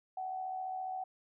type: tone with amplitude modulation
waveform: sine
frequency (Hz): 751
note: F#5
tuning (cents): +26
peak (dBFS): -34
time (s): 0.17-1.04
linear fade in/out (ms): 5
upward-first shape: sine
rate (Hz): 74.7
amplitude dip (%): 45
effects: none